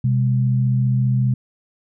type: tone pair together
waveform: sine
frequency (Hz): 127.6 / 202.4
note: C3 / G#3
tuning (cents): -43 / -44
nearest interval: minor sixth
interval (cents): 799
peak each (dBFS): -15 / -24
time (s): 0.04-1.34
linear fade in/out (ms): 5
effects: none